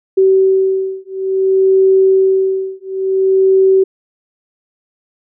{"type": "beating tone pair", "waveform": "sine", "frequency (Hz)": [382, 382.57], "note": ["G4", "G4"], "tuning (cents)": [-45, -42], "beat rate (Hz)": 0.57, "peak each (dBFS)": -12, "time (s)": [0.17, 3.84], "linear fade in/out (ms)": 10, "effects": []}